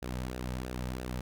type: tone with flanger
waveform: sawtooth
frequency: 62.8 Hz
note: B1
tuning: 30 cents sharp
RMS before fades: -37 dBFS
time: 0.02-1.21 s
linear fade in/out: 5 ms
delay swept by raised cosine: 0.9 to 2.9 ms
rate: 3 Hz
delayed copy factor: -0.6
effects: none